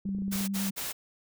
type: tone with vibrato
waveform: sine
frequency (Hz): 196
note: G3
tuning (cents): 0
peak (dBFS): -29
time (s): 0.05-0.71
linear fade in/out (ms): 10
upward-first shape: sine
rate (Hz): 9.1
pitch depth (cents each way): 20
type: clicks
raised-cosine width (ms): 3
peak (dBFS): -31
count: 9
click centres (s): 0.055 / 0.091 / 0.149 / 0.186 / 0.221 / 0.281 / 0.324 / 0.357 / 0.409
type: noise bursts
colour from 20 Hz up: white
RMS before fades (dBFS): -35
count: 3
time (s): 0.31-0.93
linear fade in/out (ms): 20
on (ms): 170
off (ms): 55
effects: none